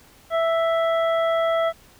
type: harmonic tone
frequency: 660 Hz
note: E5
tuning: 2 cents sharp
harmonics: 1 / 2 / 3 / 5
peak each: -19 / -26 / -32 / -37 dBFS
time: 0.3-1.73 s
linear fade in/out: 50 ms
effects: pink hiss -52 dBFS RMS until 1.99 s